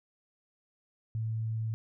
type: tone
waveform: sine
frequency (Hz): 111.4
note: A2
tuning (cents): +22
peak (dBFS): -30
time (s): 1.15-1.74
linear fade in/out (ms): 0
effects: none